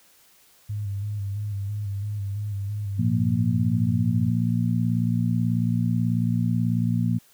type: tone with vibrato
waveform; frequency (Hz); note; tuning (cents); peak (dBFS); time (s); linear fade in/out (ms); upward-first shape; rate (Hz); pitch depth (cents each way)
sine; 101.8; G#2; -34; -26; 0.69-4.3; 10; square; 3; 41
type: harmonic tone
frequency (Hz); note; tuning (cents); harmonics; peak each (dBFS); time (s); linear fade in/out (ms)
58.3; A#1; +1; 2 / 3 / 4; -23 / -25 / -26; 2.98-7.19; 20
effects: white hiss -57 dBFS RMS until 7.33 s